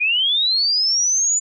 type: linear sweep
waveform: sine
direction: up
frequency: 2388 to 7040 Hz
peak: -15 dBFS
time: 0-1.4 s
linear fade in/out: 20 ms
effects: none